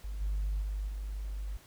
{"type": "tone with level steps", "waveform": "sine", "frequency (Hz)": 50.3, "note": "G1", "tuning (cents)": 45, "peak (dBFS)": [-35, -28, -31, -34], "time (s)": [0.04, 1.57], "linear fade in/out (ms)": 5, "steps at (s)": [0.2, 0.61, 0.87], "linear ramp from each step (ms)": 20, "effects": ["tanh soft clip ceiling -26 dBFS", "pink hiss -58 dBFS RMS until 1.66 s"]}